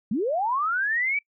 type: linear sweep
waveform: sine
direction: up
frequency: 182.7 to 2319 Hz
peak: -22 dBFS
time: 0.11-1.19 s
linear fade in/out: 5 ms
effects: noise-tail reverb RT60 0.1 s tail -23 dB re dry